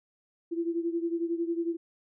sine beating tone pair, 334.5 / 345.5 Hz, E4 / F4, +25 / -19 cents, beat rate 11 Hz, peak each -29 / -33 dBFS, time 0.51-1.77 s, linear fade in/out 20 ms, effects none

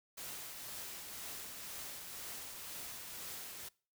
white noise with tremolo, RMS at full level -45 dBFS, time 0.17-3.69 s, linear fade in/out 10 ms, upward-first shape triangle, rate 2 Hz, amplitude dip 35%, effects noise-tail reverb RT60 0.4 s tail -24 dB re dry

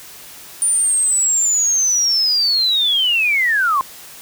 sine linear sweep, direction down, 9350 to 1034 Hz, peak -13 dBFS, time 0.62-3.81 s, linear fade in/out 0 ms, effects white hiss -38 dBFS RMS until 4.21 s

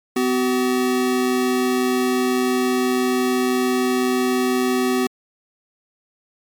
square tone pair together, 252.7 / 378.6 Hz, B3 / F#4, +40 / +40 cents, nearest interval perfect fifth, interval 700 cents, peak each -20 / -21 dBFS, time 0.16-5.07 s, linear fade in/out 5 ms, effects MP3 96 kbps

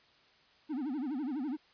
triangle tone with vibrato, 277.2 Hz, C#4, in tune, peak -31 dBFS, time 0.69-1.57 s, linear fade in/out 20 ms, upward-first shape sine, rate 12 Hz, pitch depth 220 cents each way, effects white hiss -64 dBFS RMS until 1.73 s + resampled to 11025 Hz

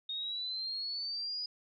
sine exponential sweep, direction up, 3700 to 4961 Hz, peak -35 dBFS, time 0.09-1.46 s, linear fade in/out 5 ms, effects none

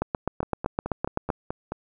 two click trains, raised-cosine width 1 ms, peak -10 / -15 dBFS, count 11 / 7, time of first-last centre 0.02-1.302 / 0.43-1.72 s, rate 7.8 / 4.65 Hz, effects none

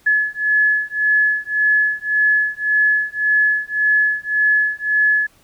sine beating tone pair, 1707 / 1708.8 Hz, G#6 / G#6, +47 / +49 cents, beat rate 1.8 Hz, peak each -17 dBFS, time 0.06-5.27 s, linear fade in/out 10 ms, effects pink hiss -54 dBFS RMS until 5.43 s

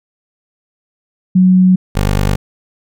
sine / 15% pulse tone pair in turn, 184.7 / 49.73 Hz, F#3 / G1, -3 / +26 cents, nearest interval octave + major seventh, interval 2271 cents, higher first, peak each -5 dBFS, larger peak neither, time 1.35-1.76 / 1.95-2.36 s, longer neither, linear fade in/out 10 ms, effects none

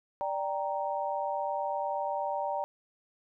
sine chord, G minor, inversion second, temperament equal, 587.3 / 784 / 932.3 Hz, D5 / G5 / Bb5, 0 / 0 / 0 cents, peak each -34 dBFS, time 0.21-2.64 s, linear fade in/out 0 ms, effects none

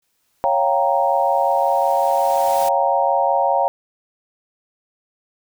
white noise with exponential growth, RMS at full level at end -30 dBFS, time 0.02-2.69 s, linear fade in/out 5 ms, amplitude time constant 580 ms
sine chord, G half-diminished seventh, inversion second, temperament equal, 554.4 / 698.5 / 784 / 932.3 Hz, Db5 / F5 / G5 / Bb5, 0 / 0 / 0 / 0 cents, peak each -20 dBFS, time 0.44-3.68 s, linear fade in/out 0 ms
effects none

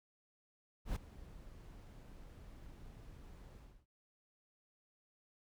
brown noise with ADSR envelope, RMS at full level -35 dBFS, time 0.85-3.86 s, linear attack 110 ms, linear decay 6 ms, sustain -19 dB, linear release 300 ms, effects none

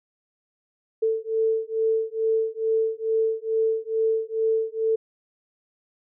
sine beating tone pair, 443.6 / 445.9 Hz, A4 / A4, +14 / +23 cents, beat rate 2.3 Hz, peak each -24 dBFS, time 1.02-4.96 s, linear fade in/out 10 ms, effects none

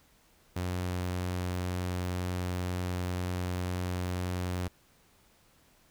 sawtooth tone, 90.2 Hz, F#2, 44 cents flat, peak -27 dBFS, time 0.56-4.68 s, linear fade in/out 5 ms, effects pink hiss -64 dBFS RMS until 5.9 s

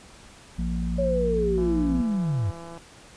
harmonic tone, 58.27 Hz, A#1, in tune, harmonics 1 / 3 / 4, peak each -27 / -28 / -34 dBFS, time 0.58-2.02 s, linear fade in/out 10 ms
sine linear sweep, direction down, 561 to 86.4 Hz, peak -22 dBFS, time 0.98-2.51 s, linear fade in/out 10 ms
click train, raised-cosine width 1 ms, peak -28 dBFS, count 202, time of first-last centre 1.58-2.776 s, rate 168 Hz
effects pink hiss -49 dBFS RMS until 3.16 s + resampled to 22050 Hz

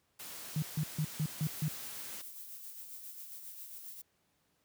white noise, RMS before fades -46 dBFS, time 0.19-2.22 s, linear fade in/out 10 ms
sine tone bursts, 153.7 Hz, D#3, 21 cents flat, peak -29 dBFS, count 6, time 0.56-1.682 s, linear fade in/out 2 ms, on 62 ms, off 150 ms
violet noise with tremolo, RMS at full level -46 dBFS, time 1.42-4.02 s, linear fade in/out 10 ms, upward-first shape sine, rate 7.4 Hz, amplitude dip 40%
effects pink hiss -75 dBFS RMS until 4.64 s + high-pass 80 Hz 12 dB/octave

